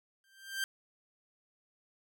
sawtooth tone with exponential growth, 1576 Hz, G6, 9 cents sharp, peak -26 dBFS, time 0.24-0.64 s, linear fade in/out 1 ms, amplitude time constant 85 ms, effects none

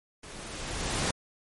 pink noise with level ramp, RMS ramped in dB -45 to -27 dBFS, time 0.23-1.11 s, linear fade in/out 5 ms, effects MP3 48 kbps

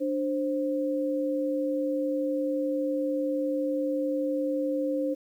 sine tone pair together, 294.5 / 526 Hz, D4 / C5, +5 / +9 cents, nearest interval minor seventh, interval 1004 cents, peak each -28 dBFS, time 0-5.15 s, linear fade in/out 20 ms, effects 10-bit

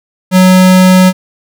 square tone, 185 Hz, F#3, in tune, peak -3 dBFS, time 0.31-1.13 s, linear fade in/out 50 ms, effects none

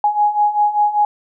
sine beating tone pair, 830 / 835.1 Hz, G#5 / G#5, -1 / +9 cents, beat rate 5.1 Hz, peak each -18 / -14 dBFS, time 0.04-1.05 s, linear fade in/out 2 ms, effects none

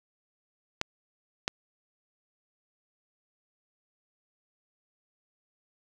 clicks, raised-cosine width 0.2 ms, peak -10 dBFS, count 2, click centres 0.814 / 1.479 s, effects none

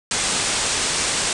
white low-pass noise, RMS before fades -22 dBFS, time 0.11-1.33 s, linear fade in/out 2 ms, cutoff 9300 Hz, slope 96 dB/octave, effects none

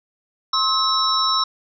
sine tone cluster, 1065 / 1290 / 3866 / 5410 Hz, C6 / E6 / B7 / E8, +30 / -38 / -38 / +44 cents, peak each -22 dBFS, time 0.53-1.44 s, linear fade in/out 5 ms, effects none

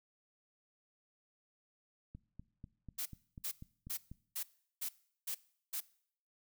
click train, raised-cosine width 5 ms, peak -36 dBFS, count 9, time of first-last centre 2.15-4.116 s, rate 4.07 Hz
blue noise bursts, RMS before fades -39 dBFS, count 7, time 2.98-5.806 s, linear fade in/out 10 ms, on 78 ms, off 380 ms
effects noise-tail reverb RT60 0.6 s tail -21 dB re dry

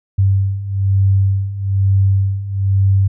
sine beating tone pair, 96.7 / 97.8 Hz, G2 / G2, -23 / -4 cents, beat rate 1.1 Hz, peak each -17 / -13 dBFS, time 0.18-3.08 s, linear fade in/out 10 ms, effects none

